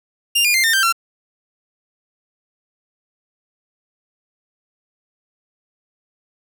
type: tone with pitch steps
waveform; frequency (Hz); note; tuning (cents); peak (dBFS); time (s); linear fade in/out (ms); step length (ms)
sawtooth; 2798 / 2422 / 2096 / 1814.3 / 1570.3 / 1359.2; F7 / D#7 / C7 / A#6 / G6 / F6; +3 / -47 / +2 / -47 / +3 / -47; -10; 0.35-0.926; 10; 96
effects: none